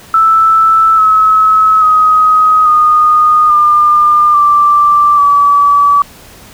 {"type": "tone with pitch steps", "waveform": "sine", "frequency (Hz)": [1318.5, 1288.4, 1259, 1230.2, 1202.1, 1174.6, 1147.8], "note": ["E6", "E6", "D#6", "D#6", "D6", "D6", "D6"], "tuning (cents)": [0, -40, 20, -20, 40, 0, -40], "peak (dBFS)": -4, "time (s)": [0.14, 6.02], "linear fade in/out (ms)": 2, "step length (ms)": 840, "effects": ["pink hiss -36 dBFS RMS until 6.53 s"]}